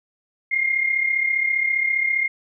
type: tone pair together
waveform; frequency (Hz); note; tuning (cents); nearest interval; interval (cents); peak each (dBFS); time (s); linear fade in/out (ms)
sine; 2093 / 2128; C7 / C7; 0 / +29; unison; 29; -25 / -19; 0.51-2.28; 10
effects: none